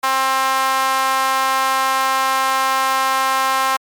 sawtooth tone with high-pass filter, 265.1 Hz, C4, 23 cents sharp, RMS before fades -17 dBFS, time 0.03-3.77 s, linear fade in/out 10 ms, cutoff 1000 Hz, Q 3, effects MP3 96 kbps

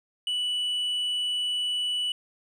sine tone with tanh clipping, 2960 Hz, F#7, in tune, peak -26 dBFS, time 0.27-2.12 s, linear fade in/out 2 ms, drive 3 dB, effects none

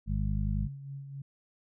harmonic tone, 51 Hz, G#1, 31 cents flat, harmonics 1 / 2 / 3 / 4, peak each -30 / -33 / -35 / -36 dBFS, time 0.06-0.69 s, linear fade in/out 50 ms
sine tone with tremolo, 138.59 Hz, C#3, in tune, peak -37 dBFS, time 0.61-1.22 s, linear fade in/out 5 ms, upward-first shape sine, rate 3.8 Hz, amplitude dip 45%
effects none

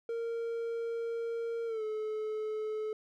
triangle tone with pitch glide, 462.4 to 431.4 Hz, A#4 to A4, -14 to -34 cents, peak -31 dBFS, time 0.09-2.93 s, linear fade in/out 2 ms, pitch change -120 cents, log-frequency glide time 1.66-1.83 s, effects none

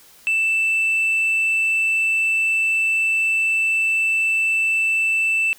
sine tone, 2652 Hz, E7, 10 cents sharp, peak -14 dBFS, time 0.27-5.53 s, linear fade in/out 0 ms, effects tanh soft clip ceiling -15 dBFS + white hiss -49 dBFS RMS until 5.58 s

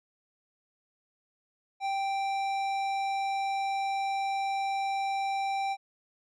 sine tone with tanh clipping, 784 Hz, G5, in tune, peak -30 dBFS, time 1.8-5.77 s, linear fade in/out 50 ms, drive 14 dB, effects none

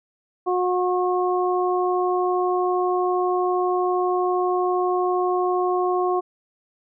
harmonic tone, 362.5 Hz, F#4, 35 cents flat, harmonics 1 / 2 / 3, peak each -21 / -24 / -26 dBFS, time 0.46-6.21 s, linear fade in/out 20 ms, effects none

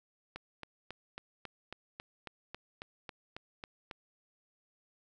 click train, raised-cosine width 0.3 ms, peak -26 dBFS, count 14, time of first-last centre 0.36-3.912 s, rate 3.66 Hz, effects none

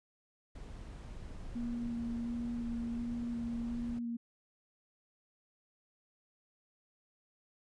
brown noise, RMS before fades -46 dBFS, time 0.55-3.99 s, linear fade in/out 5 ms
sine tone with vibrato, 235.7 Hz, A#3, 19 cents sharp, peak -35 dBFS, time 1.55-4.17 s, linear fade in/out 10 ms, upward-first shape square, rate 1.4 Hz, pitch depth 10 cents each way
effects resampled to 22050 Hz

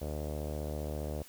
sawtooth tone with low-pass filter, 75 Hz, D2, 37 cents sharp, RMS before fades -37 dBFS, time 0.01-1.23 s, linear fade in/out 10 ms, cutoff 580 Hz, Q 3.3, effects white hiss -55 dBFS RMS until 1.28 s

